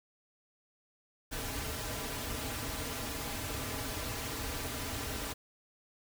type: noise with comb filter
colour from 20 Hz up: pink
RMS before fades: -38 dBFS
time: 1.31-5.34 s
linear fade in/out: 20 ms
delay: 5.5 ms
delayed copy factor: -0.75
effects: none